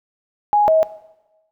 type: tone pair in turn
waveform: sine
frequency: 830.6 / 637.7 Hz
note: G#5 / D#5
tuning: 0 / +42 cents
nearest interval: perfect fourth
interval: 458 cents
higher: first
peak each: -11 dBFS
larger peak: neither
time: 0.53-0.68 / 0.68-0.83 s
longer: neither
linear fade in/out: 0 ms
effects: noise-tail reverb RT60 1.0 s tail -17 dB re dry